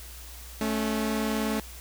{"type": "tone pair together", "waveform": "sawtooth", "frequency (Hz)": [217.5, 277], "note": ["A3", "C#4"], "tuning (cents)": [-20, -1], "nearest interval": "major third", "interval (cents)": 419, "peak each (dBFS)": [-23, -28], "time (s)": [0.61, 1.6], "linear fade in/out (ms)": 2, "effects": ["added 60 Hz sine -43 dBFS peak until 1.8 s", "white hiss -46 dBFS RMS until 1.8 s"]}